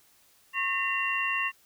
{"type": "tone cluster", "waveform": "sine", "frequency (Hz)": [1090, 1823, 2015, 2756], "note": ["C#6", "A#6", "B6", "F7"], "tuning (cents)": [-29, -39, 34, -24], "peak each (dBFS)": [-32, -32, -35, -29], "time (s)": [0.53, 1.52], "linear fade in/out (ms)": 50, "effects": ["white hiss -62 dBFS RMS until 1.65 s"]}